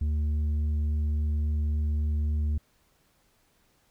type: tone with tanh clipping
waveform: sine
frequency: 75.3 Hz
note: D2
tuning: 44 cents sharp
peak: -25 dBFS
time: 0.01-2.58 s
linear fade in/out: 5 ms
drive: 5 dB
effects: pink hiss -67 dBFS RMS until 3.9 s